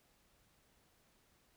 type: silence
effects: pink hiss -72 dBFS RMS until 1.56 s